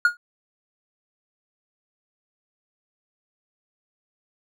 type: tone with exponential decay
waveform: triangle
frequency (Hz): 1432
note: F6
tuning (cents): +43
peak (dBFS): -9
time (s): 0.05-0.17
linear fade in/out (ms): 2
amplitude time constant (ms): 25
effects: none